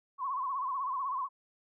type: tone with vibrato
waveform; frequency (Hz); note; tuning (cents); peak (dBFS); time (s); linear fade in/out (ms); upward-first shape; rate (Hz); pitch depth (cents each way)
sine; 1063; C6; +27; -31; 0.18-1.29; 50; sine; 16; 110
effects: none